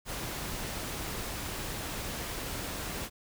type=noise; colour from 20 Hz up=pink; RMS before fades=-37 dBFS; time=0.05-3.1 s; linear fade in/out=50 ms; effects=none